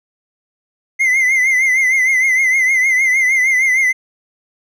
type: tone with vibrato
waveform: triangle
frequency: 2071 Hz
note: C7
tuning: 18 cents flat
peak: -9 dBFS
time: 0.99-3.93 s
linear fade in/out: 20 ms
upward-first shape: triangle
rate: 6.5 Hz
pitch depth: 83 cents each way
effects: none